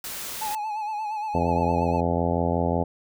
white noise, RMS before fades -34 dBFS, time 0.04-0.55 s, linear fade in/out 2 ms
triangle tone with vibrato, 853 Hz, G#5, 46 cents sharp, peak -25 dBFS, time 0.41-2.01 s, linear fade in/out 10 ms, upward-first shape sine, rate 8.6 Hz, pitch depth 56 cents each way
harmonic tone, 85.5 Hz, F2, 36 cents flat, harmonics 1 / 2 / 3 / 4 / 5 / 6 / 7 / 8 / 9 / 10, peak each -28 / -28 / -29 / -34 / -31 / -30 / -31 / -32 / -33 / -32 dBFS, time 1.34-2.84 s, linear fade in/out 10 ms
effects none

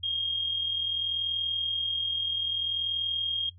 sine tone with amplitude modulation, 3236 Hz, G#7, 46 cents flat, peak -24 dBFS, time 0.03-3.5 s, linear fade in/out 10 ms, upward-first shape sine, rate 40.6 Hz, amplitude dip 45%, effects noise-tail reverb RT60 0.1 s tail -18 dB re dry + added 89 Hz sine -49 dBFS peak until 3.58 s

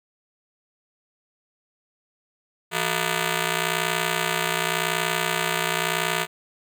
5% pulse ring-modulated tone, 270.9 Hz, C#4, 40 cents flat, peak -8 dBFS, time 2.71-6.27 s, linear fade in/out 50 ms, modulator 105 Hz, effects none

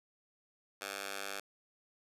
10% pulse tone with high-pass filter, 99.1 Hz, G2, 19 cents sharp, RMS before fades -42 dBFS, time 0.81-1.4 s, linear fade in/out 5 ms, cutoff 920 Hz, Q 0.61, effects resampled to 32000 Hz

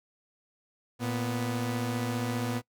sawtooth tone pair together, 115.8 / 246.5 Hz, A#2 / B3, -11 / -3 cents, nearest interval octave + minor second, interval 1308 cents, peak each -28 dBFS, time 0.99-2.62 s, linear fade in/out 50 ms, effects noise-tail reverb RT60 0.1 s tail -22 dB re dry

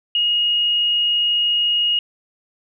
sine tone, 2873 Hz, F7, 48 cents sharp, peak -15 dBFS, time 0.15-1.99 s, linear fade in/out 2 ms, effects none

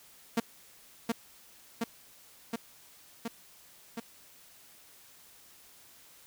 sawtooth tone with echo, 230.3 Hz, A#3, 21 cents flat, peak -21 dBFS, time 0.37-0.4 s, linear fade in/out 5 ms, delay 720 ms, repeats 5, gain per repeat -2 dB, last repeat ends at 4 s, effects white hiss -57 dBFS RMS until 6.26 s

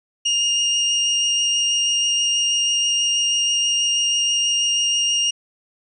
30% pulse tone with vibrato, 2833 Hz, F7, 24 cents sharp, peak -14 dBFS, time 0.25-5.31 s, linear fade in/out 10 ms, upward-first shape sine, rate 6.2 Hz, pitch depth 9 cents each way, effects resampled to 22050 Hz

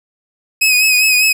sawtooth tone with vibrato, 2528 Hz, D#7, 27 cents sharp, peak -6 dBFS, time 0.61-1.33 s, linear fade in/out 10 ms, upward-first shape sine, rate 5 Hz, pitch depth 42 cents each way, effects none

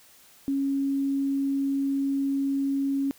sine tone, 275.4 Hz, C#4, 11 cents flat, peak -23 dBFS, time 0.48-3.11 s, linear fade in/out 0 ms, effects white hiss -55 dBFS RMS until 3.18 s

